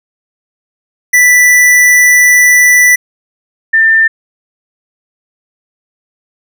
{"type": "tone pair in turn", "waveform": ["square", "sine"], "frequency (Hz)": [1975.5, 1792.3], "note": ["B6", "A6"], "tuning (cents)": [0, 31], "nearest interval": "major second", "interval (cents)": 169, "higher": "first", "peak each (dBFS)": -4, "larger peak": "neither", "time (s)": [[1.13, 2.96], [3.73, 4.08]], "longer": "first", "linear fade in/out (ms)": 10, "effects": []}